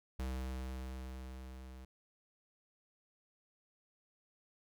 square tone with level ramp, 64.6 Hz, C2, 21 cents flat, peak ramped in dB -37 to -50 dBFS, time 0.19-1.85 s, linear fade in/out 5 ms, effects none

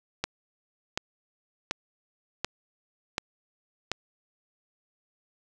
click train, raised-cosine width 0.2 ms, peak -10 dBFS, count 6, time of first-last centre 0.24-3.916 s, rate 1.36 Hz, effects none

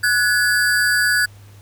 square ring-modulated tone, 1580 Hz, G6, 13 cents sharp, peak -12 dBFS, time 0.03-1.26 s, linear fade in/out 10 ms, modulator 108 Hz, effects added 101 Hz sine -41 dBFS peak until 1.61 s + pink hiss -51 dBFS RMS until 1.61 s

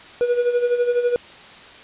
triangle tone with tremolo, 484.7 Hz, B4, 32 cents flat, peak -12 dBFS, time 0.21-1.16 s, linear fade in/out 0 ms, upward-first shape sine, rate 12 Hz, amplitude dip 65%, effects white hiss -42 dBFS RMS until 1.83 s + resampled to 8000 Hz

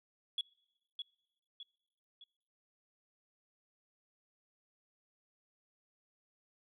sine tone with echo, 3371 Hz, G#7, 25 cents sharp, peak -31 dBFS, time 0.38-0.41 s, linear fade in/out 2 ms, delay 610 ms, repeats 3, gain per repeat -7 dB, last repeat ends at 2.24 s, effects noise-tail reverb RT60 1.0 s tail -26 dB re dry + tanh soft clip ceiling -29 dBFS

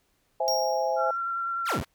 sine chord, C augmented, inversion none, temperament equal, 523.3 / 659.3 / 830.6 Hz, C5 / E5 / G#5, 0 / 0 / 0 cents, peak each -28 dBFS, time 0.4-1.11 s, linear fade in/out 5 ms
square tone with exponential decay, 5588 Hz, F8, in tune, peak -25 dBFS, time 0.48-1.17 s, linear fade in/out 0 ms, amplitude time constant 150 ms
sine tone with vibrato, 1366 Hz, F6, 39 cents flat, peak -27 dBFS, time 0.96-1.8 s, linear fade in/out 50 ms, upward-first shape square, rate 9.9 Hz, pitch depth 11 cents each way
20% pulse exponential two-way sweep, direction down then up, 2719 to 63 to 2719 Hz, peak -22 dBFS, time 1.65-1.85 s, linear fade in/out 50 ms, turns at 1.81 s
effects pink hiss -70 dBFS RMS until 1.94 s

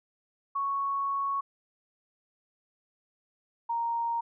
sine tone pair in turn, 1108.7 / 931.5 Hz, C#6 / A#5, 0 / -2 cents, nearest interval minor third, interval 302 cents, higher first, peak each -27 dBFS, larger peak neither, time 0.55-1.41 / 3.69-4.21 s, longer first, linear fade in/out 10 ms, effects none

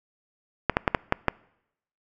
clicks, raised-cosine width 0.5 ms, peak -4 dBFS, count 6, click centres 0.697 / 0.769 / 0.878 / 0.948 / 1.124 / 1.283 s, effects noise-tail reverb RT60 0.8 s tail -24 dB re dry

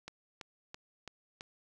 click train, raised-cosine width 0.2 ms, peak -26 dBFS, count 5, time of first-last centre 0.08-1.409 s, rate 3.01 Hz, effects none

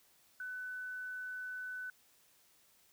sine tone, 1500 Hz, F#6, 23 cents sharp, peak -40 dBFS, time 0.4-1.9 s, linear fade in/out 2 ms, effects white hiss -68 dBFS RMS until 2.92 s

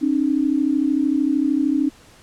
sine tone pair together, 270.8 / 304 Hz, C#4 / D#4, -40 / -40 cents, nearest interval major second, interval 200 cents, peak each -19 / -19 dBFS, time 0.01-1.9 s, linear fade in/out 20 ms, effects pink hiss -49 dBFS RMS until 2.22 s + low-pass 10000 Hz 12 dB/octave

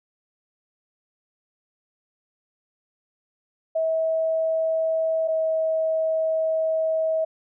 sine tone pair in turn, 645 / 640.5 Hz, E5 / E5, -38 / -50 cents, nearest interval unison, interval 12 cents, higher first, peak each -20 dBFS, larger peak neither, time 3.75-5.28 / 5.28-7.25 s, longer second, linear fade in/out 10 ms, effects none

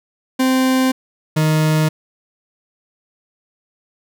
40% pulse tone pair in turn, 260 / 155.58 Hz, C4 / D#3, -11 / 0 cents, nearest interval major sixth, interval 889 cents, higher first, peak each -12 / -12 dBFS, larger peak neither, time 0.39-0.92 / 1.36-1.89 s, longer neither, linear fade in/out 10 ms, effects none

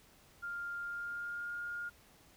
sine tone with pitch glide, 1400 to 1417.9 Hz, F6 to F6, +4 to +26 cents, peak -38 dBFS, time 0.42-1.9 s, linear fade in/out 20 ms, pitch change +22 cents, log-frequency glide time 0.81-1.54 s, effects pink hiss -63 dBFS RMS until 2.36 s

